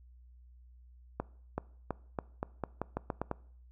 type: accelerating click train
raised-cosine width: 1 ms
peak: -19 dBFS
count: 11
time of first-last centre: 1.2-3.314 s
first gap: 380 ms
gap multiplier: 0.86
effects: noise-tail reverb RT60 0.6 s tail -22 dB re dry + added 61 Hz sine -54 dBFS peak until 3.71 s